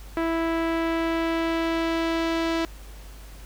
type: tone with low-pass filter sweep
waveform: sawtooth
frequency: 329.6 Hz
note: E4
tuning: in tune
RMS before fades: -25 dBFS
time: 0.17-2.65 s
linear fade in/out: 0 ms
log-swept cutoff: 2000 to 4400 Hz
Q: 0.99
effects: added 50 Hz sine -40 dBFS peak until 3.45 s + pink hiss -49 dBFS RMS until 3.45 s